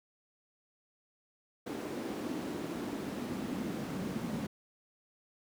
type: noise with high-pass filter sweep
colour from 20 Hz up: brown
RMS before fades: -38 dBFS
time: 1.66-4.47 s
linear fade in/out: 10 ms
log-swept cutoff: 310 to 200 Hz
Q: 2.6
effects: none